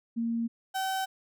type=tone pair in turn; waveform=sine / 35% pulse; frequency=231.2 / 765.6 Hz; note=A#3 / G5; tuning=-14 / -41 cents; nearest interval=octave + major sixth; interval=2073 cents; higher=second; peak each=-27 dBFS; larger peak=neither; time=0.16-0.48 / 0.74-1.06 s; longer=neither; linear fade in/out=20 ms; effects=none